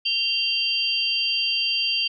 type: tone cluster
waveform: sine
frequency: 2771 / 3161 / 4661 Hz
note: F7 / G7 / D8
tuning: -14 / +14 / -14 cents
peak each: -25 dBFS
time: 0.05-2.08 s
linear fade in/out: 10 ms
effects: none